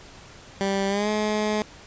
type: tone with pitch glide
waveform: 15% pulse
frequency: 196 to 212.5 Hz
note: G3 to G#3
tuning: 0 to +40 cents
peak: -16 dBFS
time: 0.61-1.62 s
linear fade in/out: 0 ms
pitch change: +140 cents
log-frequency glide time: 0.88-1.09 s
effects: pink hiss -46 dBFS RMS until 1.86 s + resampled to 16000 Hz